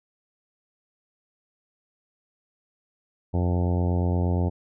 harmonic tone, 88.5 Hz, F2, 23 cents sharp, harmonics 1 / 2 / 3 / 4 / 5 / 6 / 7 / 8 / 9 / 10, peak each -22 / -28 / -32 / -34 / -36 / -38 / -39 / -40 / -41 / -42 dBFS, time 3.33-4.5 s, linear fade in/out 20 ms, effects none

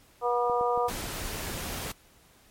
harmonic tone, 242 Hz, B3, 35 cents flat, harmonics 2 / 3 / 4 / 5, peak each -27 / -29 / -30 / -31 dBFS, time 0.21-0.91 s, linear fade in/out 50 ms
clicks, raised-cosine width 2 ms, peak -28 dBFS, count 10, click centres 0.498 / 0.611 / 0.776 / 0.913 / 0.996 / 1.041 / 1.356 / 1.405 / 1.498 / 1.571 s
pink noise, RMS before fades -35 dBFS, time 0.88-1.92 s, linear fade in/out 5 ms
effects pink hiss -59 dBFS RMS until 2.5 s + MP3 64 kbps

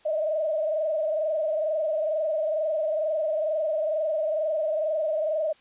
sine tone with frequency modulation, 622.3 Hz, D#5, in tune, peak -23 dBFS, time 0.05-5.53 s, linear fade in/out 10 ms, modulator 22.2 Hz, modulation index 1.3, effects white hiss -58 dBFS RMS until 5.6 s + resampled to 8000 Hz

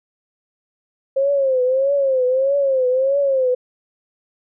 sine tone with vibrato, 533 Hz, C5, 32 cents sharp, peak -14 dBFS, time 1.16-3.55 s, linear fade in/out 10 ms, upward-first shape triangle, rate 1.6 Hz, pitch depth 120 cents each way, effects none

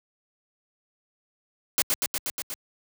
white noise with echo, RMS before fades -22 dBFS, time 1.78-1.82 s, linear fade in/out 0 ms, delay 120 ms, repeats 6, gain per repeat -2 dB, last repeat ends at 2.54 s, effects high-pass 80 Hz 12 dB/octave

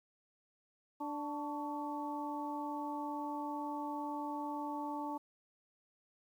harmonic tone with a mistuned harmonic, 293.7 Hz, D4, in tune, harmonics 1 / 2 / 3 / 4, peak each -41 / -48 / -40 / -48 dBFS, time 1-5.18 s, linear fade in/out 10 ms, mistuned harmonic 4, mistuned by -74 cents, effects 11-bit

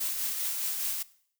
blue noise with tremolo, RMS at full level -30 dBFS, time 0-1.03 s, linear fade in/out 10 ms, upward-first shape triangle, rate 4.9 Hz, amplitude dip 40%, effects noise-tail reverb RT60 0.6 s tail -19 dB re dry

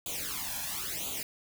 white noise with flanger, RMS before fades -36 dBFS, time 0.06-1.23 s, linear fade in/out 2 ms, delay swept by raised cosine 0.28 to 1.22 ms, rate 0.98 Hz, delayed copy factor +0.85, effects none

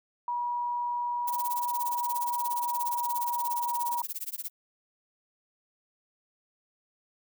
sine tone with pitch glide, 964 to 955.1 Hz, B5 to A#5, -42 to +42 cents, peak -28 dBFS, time 0.28-4.02 s, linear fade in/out 2 ms, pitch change -16 cents, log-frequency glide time 1.42-3.67 s
violet noise with tremolo, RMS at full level -33 dBFS, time 1.27-4.5 s, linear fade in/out 10 ms, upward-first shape sine, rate 17 Hz, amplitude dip 100%
effects none

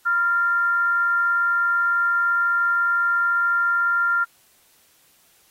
sine tone with frequency modulation, 1391 Hz, F6, 7 cents flat, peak -17 dBFS, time 0.05-4.25 s, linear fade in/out 20 ms, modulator 403 Hz, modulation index 0.24, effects white hiss -58 dBFS RMS until 5.5 s + AAC 48 kbps

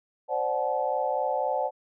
sine chord, D dominant seventh, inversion third, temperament equal with one note detuned, 523.3 / 587.3 / 740 / 863.4 Hz, C5 / D5 / F#5 / A5, 0 / 0 / 0 / -33 cents, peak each -30 dBFS, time 0.28-1.71 s, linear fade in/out 50 ms, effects none

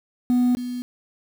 sine tone with echo, 246.9 Hz, B3, in tune, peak -13 dBFS, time 0.3-0.55 s, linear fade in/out 0 ms, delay 270 ms, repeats 1, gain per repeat -13 dB, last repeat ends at 0.82 s, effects tanh soft clip ceiling -15 dBFS + 7-bit

